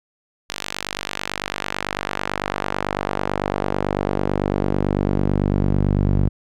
sawtooth tone with band-pass filter sweep, 49.01 Hz, G1, in tune, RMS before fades -22 dBFS, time 0.49-6.29 s, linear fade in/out 10 ms, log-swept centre 4200 to 140 Hz, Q 0.74, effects none

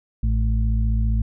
harmonic tone, 55 Hz, A1, in tune, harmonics 1 / 2 / 4, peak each -18 / -24 / -30 dBFS, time 0.23-1.22 s, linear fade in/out 5 ms, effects none

